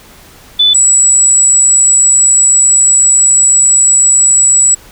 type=tone pair in turn; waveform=sine; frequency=3493 / 7842 Hz; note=A7 / B8; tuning=-13 / -13 cents; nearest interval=octave + major second; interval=1400 cents; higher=second; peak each=-4 dBFS; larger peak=neither; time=0.59-0.74 / 0.74-4.75 s; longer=second; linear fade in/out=10 ms; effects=pink hiss -38 dBFS RMS until 4.91 s